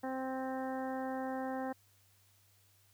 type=harmonic tone; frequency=261.9 Hz; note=C4; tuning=2 cents sharp; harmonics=1 / 2 / 3 / 4 / 5 / 6 / 7; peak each=-39 / -41 / -41 / -49 / -54 / -51 / -52 dBFS; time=0.03-1.73 s; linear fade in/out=10 ms; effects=added 98 Hz sine -69 dBFS peak until 2.93 s + white hiss -69 dBFS RMS until 2.93 s